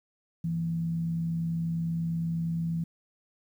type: tone with frequency modulation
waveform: sine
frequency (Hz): 166.1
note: E3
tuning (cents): +13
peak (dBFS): -27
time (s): 0.44-2.84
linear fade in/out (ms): 5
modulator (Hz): 68.5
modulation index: 0.24
effects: 10-bit